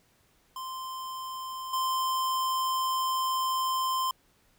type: tone with level steps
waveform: square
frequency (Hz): 1041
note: C6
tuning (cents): -9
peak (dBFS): -36 / -27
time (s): 0.56-4.11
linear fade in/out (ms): 2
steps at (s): 1.73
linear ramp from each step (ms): 5
effects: pink hiss -66 dBFS RMS until 4.58 s